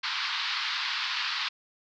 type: band-pass noise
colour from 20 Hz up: white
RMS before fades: -31 dBFS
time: 0.03-1.49 s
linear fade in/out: 10 ms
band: 950 to 4700 Hz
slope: 48 dB/octave
effects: none